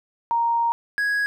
sine / triangle tone pair in turn, 932.3 / 1661.2 Hz, A#5 / G#6, 0 / 0 cents, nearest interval minor seventh, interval 1000 cents, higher second, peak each -18 dBFS, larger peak neither, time 0.31-0.72 / 0.98-1.26 s, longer first, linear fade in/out 0 ms, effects none

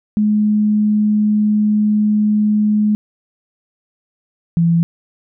sine tone pair in turn, 211 / 168.15 Hz, G#3 / E3, +28 / +35 cents, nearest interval major third, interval 393 cents, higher first, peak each -11 / -10 dBFS, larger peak second, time 0.17-2.95 / 4.57-4.83 s, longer first, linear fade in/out 0 ms, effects none

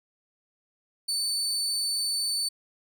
30% pulse tone, 4513 Hz, C#8, 30 cents sharp, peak -23 dBFS, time 1.08-2.49 s, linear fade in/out 10 ms, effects none

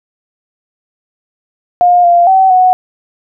sine tone with pitch steps, 710 / 694 / 763 / 738 Hz, F5 / F5 / G5 / F#5, +28 / -11 / -47 / -5 cents, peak -4 dBFS, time 1.81-2.73 s, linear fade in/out 0 ms, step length 230 ms, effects none

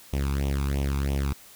sawtooth tone with flanger, 69.3 Hz, C#2, in tune, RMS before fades -26 dBFS, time 0.13-1.33 s, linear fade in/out 0 ms, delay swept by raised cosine 0.32 to 0.84 ms, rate 3 Hz, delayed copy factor +0.9, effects white hiss -50 dBFS RMS until 1.55 s

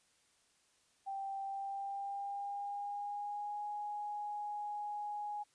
sine tone with pitch glide, 784 to 830.6 Hz, G5 to G#5, 0 to 0 cents, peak -38 dBFS, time 1.06-5.44 s, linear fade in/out 20 ms, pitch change +100 cents, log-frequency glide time 1.43-3.65 s, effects white hiss -72 dBFS RMS until 5.54 s + resampled to 22050 Hz

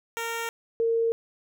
10% pulse / sine tone pair in turn, 461.1 / 458.2 Hz, A#4 / A#4, -19 / -30 cents, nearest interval unison, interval 11 cents, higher first, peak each -21 dBFS, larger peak neither, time 0.17-0.49 / 0.8-1.12 s, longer neither, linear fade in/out 0 ms, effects none

